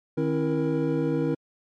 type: tone cluster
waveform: triangle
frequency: 153 / 269.5 / 330.2 / 471.8 Hz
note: D#3 / C#4 / E4 / A#4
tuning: -29 / -49 / +3 / +21 cents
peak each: -26 dBFS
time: 0.17-1.35 s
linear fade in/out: 10 ms
effects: MP3 64 kbps